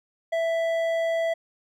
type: tone with hard clipping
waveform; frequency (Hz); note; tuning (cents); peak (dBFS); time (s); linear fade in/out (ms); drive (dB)
sine; 661; E5; +5; -24; 0.32-1.34; 10; 8
effects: none